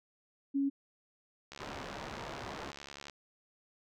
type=tone; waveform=sine; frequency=277.2 Hz; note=C#4; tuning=in tune; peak=-28 dBFS; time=0.54-0.7 s; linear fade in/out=20 ms
type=click train; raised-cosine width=0.2 ms; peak=-28 dBFS; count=113; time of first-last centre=1.52-3.097 s; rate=71 Hz
type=low-pass noise; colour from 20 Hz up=white; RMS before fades=-44 dBFS; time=1.59-2.72 s; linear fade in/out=20 ms; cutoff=1100 Hz; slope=12 dB/octave
effects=none